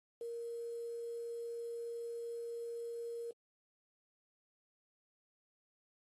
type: tone with quantisation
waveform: sine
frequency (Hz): 467.9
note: A#4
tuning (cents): +6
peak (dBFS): -40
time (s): 0.21-3.31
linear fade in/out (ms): 2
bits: 10
effects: AAC 32 kbps